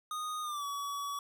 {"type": "tone with pitch glide", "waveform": "square", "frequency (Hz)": [1238, 1135.3], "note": ["D#6", "C#6"], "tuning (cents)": [-9, 41], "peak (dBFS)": -36, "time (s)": [0.11, 1.19], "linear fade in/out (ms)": 2, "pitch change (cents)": -150, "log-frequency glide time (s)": [0.42, 0.65], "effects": []}